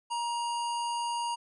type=harmonic tone with a mistuned harmonic; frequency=945 Hz; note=A#5; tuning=23 cents sharp; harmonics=1 / 3 / 5 / 7 / 9 / 10; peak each=-30 / -40 / -44 / -47 / -49 / -50 dBFS; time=0.1-1.36 s; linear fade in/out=20 ms; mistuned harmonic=9; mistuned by=+19 cents; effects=none